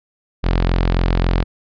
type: tone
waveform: sawtooth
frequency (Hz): 43.65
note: F1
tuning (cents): 0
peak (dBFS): -10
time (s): 0.43-1.44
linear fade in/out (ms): 20
effects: resampled to 11025 Hz